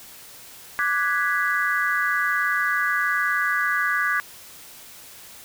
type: chord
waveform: sine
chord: G# half-diminished seventh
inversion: second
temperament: equal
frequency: 1174.7 / 1480 / 1661.2 / 1975.5 Hz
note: D6 / F#6 / G#6 / B6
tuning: 0 / 0 / 0 / 0 cents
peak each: -26 / -26 / -23 / -28 dBFS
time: 0.79-4.2 s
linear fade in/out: 0 ms
effects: white hiss -44 dBFS RMS until 5.44 s